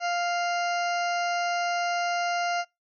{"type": "harmonic tone", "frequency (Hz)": 698.5, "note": "F5", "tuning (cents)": 0, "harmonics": [1, 2, 3, 4, 6, 7, 8, 9], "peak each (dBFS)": [-26, -32, -36, -38, -42, -43, -44, -45], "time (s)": [0, 2.65], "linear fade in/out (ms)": 50, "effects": ["noise-tail reverb RT60 0.2 s tail -24 dB re dry"]}